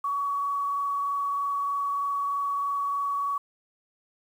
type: tone with frequency modulation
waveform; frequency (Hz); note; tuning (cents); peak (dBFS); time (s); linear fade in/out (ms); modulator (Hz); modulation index
sine; 1128; C#6; +30; -25; 0.04-3.38; 5; 23.2; 0.46
effects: 9-bit